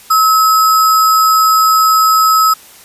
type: tone with sample-and-hold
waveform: sine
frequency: 1291 Hz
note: E6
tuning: 37 cents flat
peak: -6 dBFS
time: 0.1-2.54 s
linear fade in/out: 10 ms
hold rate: 6300 Hz
effects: white hiss -39 dBFS RMS until 2.84 s + resampled to 32000 Hz